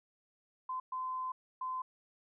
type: tone bursts at uneven times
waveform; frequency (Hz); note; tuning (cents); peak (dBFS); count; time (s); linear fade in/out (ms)
sine; 1028; C6; -31; -35; 3; 0.69-0.8 / 0.92-1.32 / 1.61-1.82; 5
effects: none